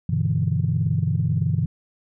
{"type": "chord", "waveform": "sine", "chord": "E minor seventh", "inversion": "first", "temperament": "equal", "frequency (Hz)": [98, 123.47, 146.83, 164.81], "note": ["G2", "B2", "D3", "E3"], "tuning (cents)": [0, 0, 0, 0], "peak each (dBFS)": -24, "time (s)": [0.09, 1.66], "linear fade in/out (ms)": 5, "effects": ["tanh soft clip ceiling -9 dBFS"]}